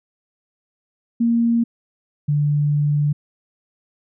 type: tone pair in turn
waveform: sine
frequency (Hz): 233.1 / 146.84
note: A#3 / D3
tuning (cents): 0 / 0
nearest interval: minor sixth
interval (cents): 800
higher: first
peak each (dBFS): -14 / -15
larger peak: first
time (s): 1.2-1.64 / 2.28-3.13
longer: second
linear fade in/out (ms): 10
effects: none